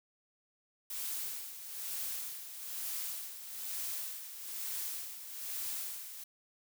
blue noise with tremolo, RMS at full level -38 dBFS, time 0.9-6.24 s, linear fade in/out 5 ms, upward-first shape sine, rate 1.1 Hz, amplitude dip 65%, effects none

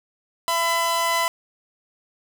sawtooth tone pair together, 671 / 1005.4 Hz, E5 / B5, +31 / +31 cents, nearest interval perfect fifth, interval 700 cents, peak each -22 / -17 dBFS, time 0.48-1.28 s, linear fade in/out 0 ms, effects none

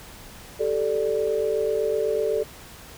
sine chord, G suspended second, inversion none, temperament equal, 392 / 440 / 587.3 Hz, G4 / A4 / D5, 0 / 0 / 0 cents, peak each -28 / -23 / -27 dBFS, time 0.59-2.44 s, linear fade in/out 20 ms, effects pink hiss -44 dBFS RMS until 2.97 s

